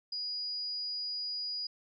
sine tone, 4900 Hz, D#8, 27 cents flat, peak -34 dBFS, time 0.12-1.67 s, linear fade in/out 5 ms, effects none

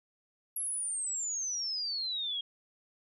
sine exponential sweep, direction down, 11360 to 3236 Hz, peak -32 dBFS, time 0.56-2.41 s, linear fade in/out 5 ms, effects none

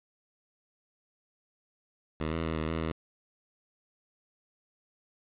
10% pulse tone with pitch steps, 78.5 / 81.9 / 80.4 / 78.6 / 81.3 / 80.2 Hz, D#2 / E2 / E2 / D#2 / E2 / E2, +16 / -11 / -43 / +18 / -23 / -47 cents, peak -22 dBFS, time 2.2-2.92 s, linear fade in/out 5 ms, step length 120 ms, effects resampled to 8000 Hz + 8-bit

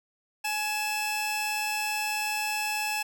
sawtooth tone pair together, 839.5 / 2637 Hz, G#5 / E7, +18 / 0 cents, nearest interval octave + minor sixth, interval 1982 cents, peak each -27 dBFS, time 0.44-3.03 s, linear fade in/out 10 ms, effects none

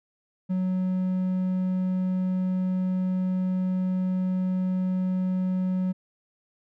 triangle tone, 185 Hz, F#3, in tune, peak -21 dBFS, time 0.49-5.93 s, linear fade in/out 20 ms, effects none

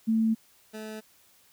sine / 20% pulse tone pair in turn, 222.9 / 216.8 Hz, A3 / A3, +23 / -25 cents, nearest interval unison, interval 48 cents, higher first, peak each -21 / -32 dBFS, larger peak first, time 0.07-0.35 / 0.73-1.01 s, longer neither, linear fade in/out 20 ms, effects white hiss -61 dBFS RMS until 1.52 s

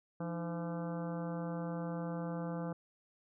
harmonic tone with a mistuned harmonic, 170 Hz, F3, 46 cents flat, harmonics 1 / 2 / 3 / 4 / 5 / 6 / 7 / 8 / 9, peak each -38 / -45 / -43 / -49 / -50 / -55 / -52 / -56 / -57 dBFS, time 0.2-2.73 s, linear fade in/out 5 ms, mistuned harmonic 2, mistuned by -140 cents, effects none

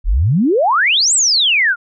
sine exponential two-way sweep, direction up then down, 34.65 to 8250 to 1358 Hz, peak -10 dBFS, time 0.04-1.76 s, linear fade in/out 50 ms, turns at 1.14 s, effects none

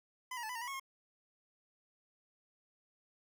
25% pulse tone with pitch steps, 1012 / 952 / 871 / 995 / 920 / 977 / 1096 / 1076 Hz, B5 / A#5 / A5 / B5 / A#5 / B5 / C#6 / C6, +42 / +36 / -18 / +13 / -23 / -19 / -20 / +48 cents, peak -36 dBFS, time 0.31-0.798 s, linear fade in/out 5 ms, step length 61 ms, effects none

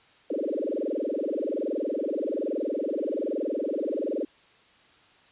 sine tone with frequency modulation, 427.2 Hz, G#4, 49 cents sharp, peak -26 dBFS, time 0.3-4.25 s, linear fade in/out 5 ms, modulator 21.2 Hz, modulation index 7.2, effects white hiss -58 dBFS RMS until 5.31 s + resampled to 8000 Hz

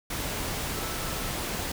sine tone in noise, 1318.5 Hz, E6, in tune, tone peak -43 dBFS, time 0.71-1.29 s, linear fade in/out 5 ms, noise pink, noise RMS -32 dBFS, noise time 0.1-1.72 s, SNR -14 dB, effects none

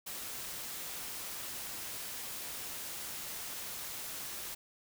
white noise, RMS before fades -42 dBFS, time 0.06-4.55 s, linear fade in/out 10 ms, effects none

